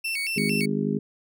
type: tone with vibrato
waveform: 35% pulse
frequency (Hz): 2446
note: D#7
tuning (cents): -30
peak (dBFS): -24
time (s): 0.04-0.66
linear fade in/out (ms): 10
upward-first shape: square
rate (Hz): 4.4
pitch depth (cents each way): 160
type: harmonic tone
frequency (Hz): 51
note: G#1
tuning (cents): -31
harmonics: 3 / 4 / 5 / 6 / 7 / 8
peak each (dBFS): -30 / -26 / -29 / -37 / -38 / -30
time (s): 0.36-0.99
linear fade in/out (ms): 10
effects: none